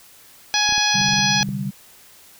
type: harmonic tone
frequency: 836 Hz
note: G#5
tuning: 11 cents sharp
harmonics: 1 / 2 / 3 / 4 / 5 / 6 / 7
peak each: -24 / -24 / -24 / -24 / -24 / -24 / -24 dBFS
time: 0.54-1.43 s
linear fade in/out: 0 ms
type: clicks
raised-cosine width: 3 ms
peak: -23 dBFS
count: 9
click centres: 0.691 / 0.724 / 0.78 / 1.014 / 1.086 / 1.135 / 1.191 / 1.411 / 1.488 s
type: chord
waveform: sine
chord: C suspended second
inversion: none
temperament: just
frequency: 130.81 / 147.16 / 196.22 Hz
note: C3 / D3 / G3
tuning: 0 / +4 / +2 cents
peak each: -29 / -29 / -25 dBFS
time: 0.94-1.71 s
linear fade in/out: 10 ms
effects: white hiss -48 dBFS RMS until 2.39 s